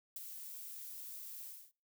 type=noise with ADSR envelope; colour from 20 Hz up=violet; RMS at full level=-41 dBFS; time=0.16-1.72 s; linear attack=5 ms; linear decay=20 ms; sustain=-7 dB; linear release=260 ms; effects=noise-tail reverb RT60 0.4 s tail -26 dB re dry